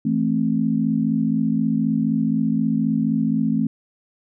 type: chord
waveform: sine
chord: A minor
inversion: second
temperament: just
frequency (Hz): 165 / 220 / 264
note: E3 / A3 / C4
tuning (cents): +2 / 0 / +16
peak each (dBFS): -24 / -20 / -22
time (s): 0.05-3.67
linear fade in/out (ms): 5
effects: none